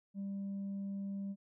sine tone with tanh clipping, 197.5 Hz, G3, 13 cents sharp, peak -38 dBFS, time 0.14-1.36 s, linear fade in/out 50 ms, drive 1 dB, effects none

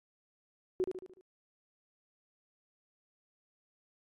sine tone with echo, 370 Hz, F#4, in tune, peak -27 dBFS, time 0.8-0.84 s, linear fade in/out 0 ms, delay 74 ms, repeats 5, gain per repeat -6 dB, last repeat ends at 1.21 s, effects AAC 32 kbps

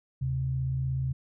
sine tone pair together, 74.35 / 130.81 Hz, D2 / C3, +22 / 0 cents, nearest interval minor seventh, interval 978 cents, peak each -35 / -27 dBFS, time 0.21-1.13 s, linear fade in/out 10 ms, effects none

